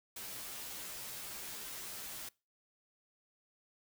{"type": "noise with comb filter", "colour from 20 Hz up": "white", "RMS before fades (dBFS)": -45, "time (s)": [0.16, 2.29], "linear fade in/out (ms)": 5, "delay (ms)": 12, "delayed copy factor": -0.95, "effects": ["noise-tail reverb RT60 0.3 s tail -24 dB re dry"]}